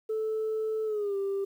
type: tone with pitch glide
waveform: sine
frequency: 437.4 to 394.2 Hz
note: A4 to G4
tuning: -10 to +10 cents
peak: -26 dBFS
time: 0.09-1.45 s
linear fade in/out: 10 ms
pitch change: -180 cents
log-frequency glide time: 0.85-1.16 s
effects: tanh soft clip ceiling -25 dBFS + 10-bit

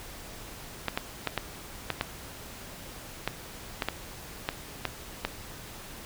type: clicks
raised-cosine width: 0.3 ms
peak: -11 dBFS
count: 12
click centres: 0.883 / 0.975 / 1.273 / 1.377 / 1.903 / 2.011 / 3.276 / 3.822 / 3.886 / 4.489 / 4.853 / 5.25 s
effects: pink hiss -44 dBFS RMS until 6.05 s

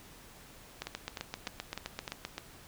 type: two click trains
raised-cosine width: 0.2 ms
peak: -19 / -20 dBFS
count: 12 / 6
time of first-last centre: 0.82-2.25 / 0.87-2.381 s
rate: 7.69 / 3.31 Hz
effects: pink hiss -54 dBFS RMS until 2.67 s

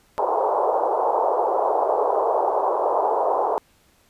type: band-pass noise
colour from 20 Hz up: white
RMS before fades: -21 dBFS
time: 0.18-3.58 s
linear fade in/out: 0 ms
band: 400 to 980 Hz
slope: 48 dB/octave
effects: pink hiss -59 dBFS RMS until 4.09 s + resampled to 32000 Hz

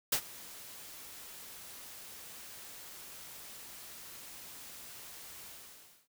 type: noise with ADSR envelope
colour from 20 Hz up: white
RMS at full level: -28 dBFS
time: 0.12-6.08 s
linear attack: 6 ms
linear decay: 78 ms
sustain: -21 dB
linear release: 620 ms
effects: none

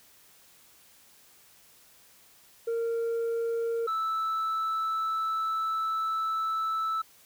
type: tone pair in turn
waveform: sine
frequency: 461.8 / 1314.5 Hz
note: A#4 / E6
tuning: -16 / -5 cents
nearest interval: octave + tritone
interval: 1811 cents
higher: second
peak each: -24 dBFS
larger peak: neither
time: 2.67-3.87 / 3.87-7.02 s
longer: second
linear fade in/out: 10 ms
effects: tanh soft clip ceiling -26 dBFS + white hiss -58 dBFS RMS until 7.25 s

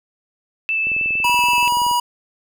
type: tone with vibrato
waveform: sine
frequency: 2637 Hz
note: E7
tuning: in tune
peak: -17 dBFS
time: 0.69-1.68 s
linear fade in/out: 0 ms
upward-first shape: sine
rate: 6.5 Hz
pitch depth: 8 cents each way
type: click train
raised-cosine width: 2 ms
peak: -23 dBFS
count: 23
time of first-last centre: 0.87-1.913 s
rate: 21.1 Hz
type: tone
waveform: square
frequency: 968 Hz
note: B5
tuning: 35 cents flat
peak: -16 dBFS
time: 1.24-2 s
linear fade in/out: 5 ms
effects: none

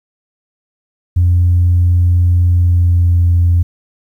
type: tone with pitch glide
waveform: sine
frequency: 88 to 86.59 Hz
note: F2 to F2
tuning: +14 to -14 cents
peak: -6 dBFS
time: 1.16-3.63 s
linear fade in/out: 10 ms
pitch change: -28 cents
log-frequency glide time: 2.46-3.27 s
effects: tanh soft clip ceiling -4 dBFS + 8-bit

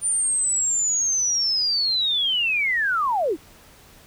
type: linear sweep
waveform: sine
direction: down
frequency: 9250 to 266.7 Hz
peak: -19 dBFS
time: 0.01-3.37 s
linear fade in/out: 50 ms
effects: pink hiss -50 dBFS RMS until 4.06 s

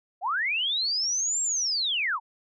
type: linear two-way sweep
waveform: sine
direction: up then down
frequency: 645 to 7570 to 830 Hz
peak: -24 dBFS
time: 0.21-2.2 s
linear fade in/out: 50 ms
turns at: 1.42 s
effects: none

